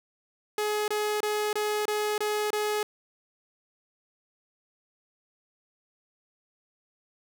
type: tone bursts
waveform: sawtooth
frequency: 421.6 Hz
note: G#4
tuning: 26 cents sharp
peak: -22 dBFS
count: 7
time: 0.58-2.83 s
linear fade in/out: 2 ms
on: 300 ms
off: 25 ms
effects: none